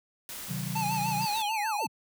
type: noise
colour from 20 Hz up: white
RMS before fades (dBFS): -40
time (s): 0.29-1.42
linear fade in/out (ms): 0
type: chord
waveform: sine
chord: C diminished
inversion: none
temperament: just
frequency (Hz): 130.81 / 156.98 / 188.37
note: C3 / Eb3 / Gb3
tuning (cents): 0 / +16 / +31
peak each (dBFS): -36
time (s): 0.48-1.26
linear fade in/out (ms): 20
type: tone with vibrato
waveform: square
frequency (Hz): 858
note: A5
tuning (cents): -44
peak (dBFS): -29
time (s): 0.75-1.87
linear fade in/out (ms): 10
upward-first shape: sine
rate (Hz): 6.7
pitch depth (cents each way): 82
type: linear sweep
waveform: sine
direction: down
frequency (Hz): 4964 to 86.9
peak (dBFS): -35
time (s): 1.21-1.88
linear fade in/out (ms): 20
effects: none